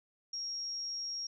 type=tone; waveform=sine; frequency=5588 Hz; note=F8; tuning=in tune; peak=-36 dBFS; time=0.33-1.27 s; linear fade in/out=5 ms; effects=none